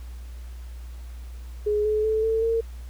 sine tone with pitch steps, 419.1 / 427.9 / 436.9 / 446.1 / 455.5 Hz, G#4 / A4 / A4 / A4 / A#4, +16 / -48 / -12 / +24 / -40 cents, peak -20 dBFS, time 1.66-2.61 s, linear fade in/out 10 ms, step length 190 ms, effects added 60 Hz sine -35 dBFS peak until 2.89 s + pink hiss -54 dBFS RMS until 2.89 s

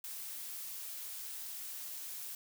blue noise, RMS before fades -44 dBFS, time 0.04-2.35 s, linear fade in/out 2 ms, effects none

